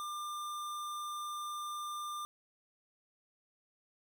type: tone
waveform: square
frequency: 1196 Hz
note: D6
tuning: 31 cents sharp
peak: -39 dBFS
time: 0-2.25 s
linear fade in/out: 0 ms
effects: none